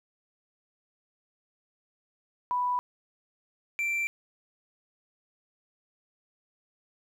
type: tone pair in turn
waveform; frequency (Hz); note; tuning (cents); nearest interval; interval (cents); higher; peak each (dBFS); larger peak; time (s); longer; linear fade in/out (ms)
sine / triangle; 987.8 / 2349; B5 / D7; 0 / 0; octave + minor third; 1500; second; -25; neither; 2.51-2.79 / 3.79-4.07; neither; 0
effects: 11-bit